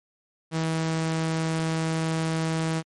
sawtooth tone, 161.4 Hz, E3, 36 cents flat, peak -20 dBFS, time 0.51-2.83 s, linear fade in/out 50 ms, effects MP3 48 kbps

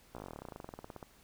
slowing click train, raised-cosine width 1 ms, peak -30 dBFS, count 26, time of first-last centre 0.15-1.028 s, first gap 16 ms, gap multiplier 1.06, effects pink hiss -63 dBFS RMS until 1.23 s

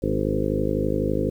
harmonic tone with a mistuned harmonic, 52 Hz, G#1, 3 cents sharp, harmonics 1 / 2 / 3 / 4 / 5 / 6 / 7 / 8 / 9 / 10, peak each -30 / -30 / -30 / -30 / -30 / -30 / -30 / -30 / -30 / -30 dBFS, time 0.02-1.3 s, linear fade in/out 10 ms, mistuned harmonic 6, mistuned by -25 cents, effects 9-bit

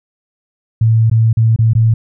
sine tone with dropouts, 112.6 Hz, A2, 40 cents sharp, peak -7 dBFS, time 0.81-1.94 s, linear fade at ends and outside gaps 5 ms, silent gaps 1.099-1.113 / 1.33-1.37 / 1.562-1.588 / 1.734-1.751 s, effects none

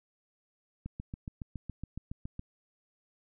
click train, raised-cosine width 5 ms, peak -26 dBFS, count 12, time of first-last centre 0.86-2.394 s, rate 7.17 Hz, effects none

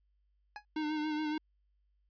25% pulse tone with exponential decay, 835 Hz, G#5, 9 cents sharp, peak -34 dBFS, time 0.56-0.65 s, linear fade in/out 1 ms, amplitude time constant 18 ms
square tone with vibrato, 305.7 Hz, D#4, 30 cents flat, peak -33 dBFS, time 0.76-1.38 s, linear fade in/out 5 ms, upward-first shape sine, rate 7.1 Hz, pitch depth 32 cents each way
effects added 50 Hz sine -70 dBFS peak until 2.09 s + resampled to 11025 Hz

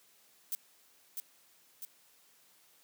violet noise with echo, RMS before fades -35 dBFS, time 0.52-0.55 s, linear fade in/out 0 ms, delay 650 ms, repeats 2, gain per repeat -4 dB, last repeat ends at 1.85 s, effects white hiss -65 dBFS RMS until 2.83 s + high-pass 150 Hz 12 dB/octave

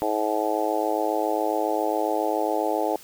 harmonic tone, 107.3 Hz, A2, 43 cents flat, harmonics 3 / 4 / 5 / 6 / 7 / 8, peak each -29 / -29 / -29 / -29 / -29 / -29 dBFS, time 0.02-2.96 s, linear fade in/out 0 ms, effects white hiss -47 dBFS RMS until 3.03 s

